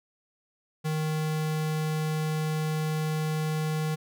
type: tone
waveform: square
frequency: 155.56 Hz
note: D#3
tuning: in tune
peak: -27 dBFS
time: 0.84-3.96 s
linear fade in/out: 20 ms
effects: none